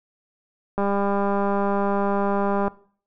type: click train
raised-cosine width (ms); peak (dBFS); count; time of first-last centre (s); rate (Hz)
1; -11; 381; 0.78-2.68; 200
effects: noise-tail reverb RT60 0.5 s tail -20 dB re dry